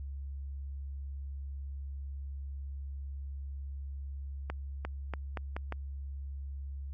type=accelerating click train; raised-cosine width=0.5 ms; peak=-21 dBFS; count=6; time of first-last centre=4.5-5.724 s; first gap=350 ms; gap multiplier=0.82; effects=added 69 Hz sine -37 dBFS peak until 6.93 s + MP3 64 kbps